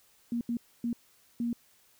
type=tone bursts at uneven times; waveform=sine; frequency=236.3 Hz; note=A#3; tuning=24 cents sharp; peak=-28 dBFS; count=4; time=0.32-0.41 / 0.49-0.57 / 0.84-0.93 / 1.4-1.53 s; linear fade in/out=2 ms; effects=white hiss -64 dBFS RMS until 1.99 s